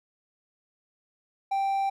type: tone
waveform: triangle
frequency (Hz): 784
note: G5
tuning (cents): 0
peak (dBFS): -22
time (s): 1.51-1.9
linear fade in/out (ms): 10
effects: none